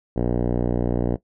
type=tone with low-pass filter; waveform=5% pulse; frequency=60.2 Hz; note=B1; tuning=44 cents flat; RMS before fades=-22 dBFS; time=0.16-1.16 s; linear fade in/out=5 ms; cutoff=460 Hz; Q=0.71; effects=noise-tail reverb RT60 0.1 s tail -18 dB re dry